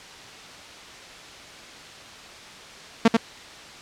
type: tone with echo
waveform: sawtooth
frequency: 227.6 Hz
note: A#3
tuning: 41 cents flat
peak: -8 dBFS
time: 3.05-3.08 s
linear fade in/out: 5 ms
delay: 89 ms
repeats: 1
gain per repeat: -3 dB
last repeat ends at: 3.169 s
effects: white hiss -42 dBFS RMS until 3.81 s + low-pass 5000 Hz 12 dB/octave